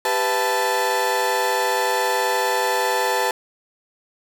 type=tone cluster; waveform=30% pulse; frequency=394.2 / 498.8 / 667 / 879 Hz; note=G4 / B4 / E5 / A5; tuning=+10 / +17 / +20 / -2 cents; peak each=-24 / -21 / -27 / -19 dBFS; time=0.05-3.31 s; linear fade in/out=2 ms; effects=none